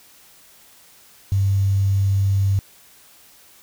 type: tone with quantisation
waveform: sine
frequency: 98 Hz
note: G2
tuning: in tune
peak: -15 dBFS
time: 1.32-2.59 s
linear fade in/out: 0 ms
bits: 7
effects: white hiss -50 dBFS RMS until 3.62 s